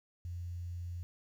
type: tone with quantisation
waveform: sine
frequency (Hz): 87.31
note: F2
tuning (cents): 0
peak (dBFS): -38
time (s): 0.25-1.03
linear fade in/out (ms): 0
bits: 11
effects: none